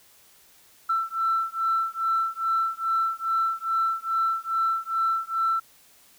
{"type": "beating tone pair", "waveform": "sine", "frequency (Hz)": [1335, 1337.4], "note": ["E6", "E6"], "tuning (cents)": [22, 25], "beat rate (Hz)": 2.4, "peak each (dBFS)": -25, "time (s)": [0.89, 5.6], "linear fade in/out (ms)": 10, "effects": ["tanh soft clip ceiling -16 dBFS", "white hiss -56 dBFS RMS until 6.18 s"]}